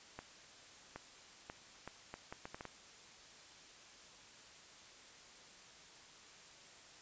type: accelerating click train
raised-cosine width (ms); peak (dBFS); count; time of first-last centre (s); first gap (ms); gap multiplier
0.5; -30; 10; 0.19-2.653; 770; 0.7
effects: white hiss -58 dBFS RMS until 7.01 s + resampled to 16000 Hz